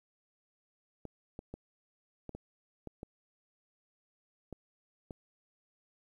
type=clicks; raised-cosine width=2 ms; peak=-29 dBFS; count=9; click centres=1.053 / 1.391 / 1.54 / 2.293 / 2.35 / 2.873 / 3.031 / 4.527 / 5.108 s; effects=11-bit